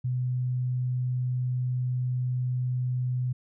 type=tone; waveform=sine; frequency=125.8 Hz; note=B2; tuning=32 cents sharp; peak=-25 dBFS; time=0.04-3.33 s; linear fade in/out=10 ms; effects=none